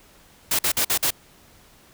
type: noise bursts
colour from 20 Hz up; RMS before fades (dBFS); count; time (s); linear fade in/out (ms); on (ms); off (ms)
white; -21; 5; 0.51-1.106; 5; 80; 49
effects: pink hiss -53 dBFS RMS until 1.93 s